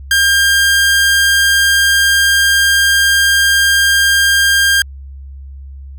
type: tone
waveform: sawtooth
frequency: 1602 Hz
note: G6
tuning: 37 cents sharp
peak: -5 dBFS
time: 0.11-4.82 s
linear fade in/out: 2 ms
effects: added 68 Hz sine -28 dBFS peak until 5.98 s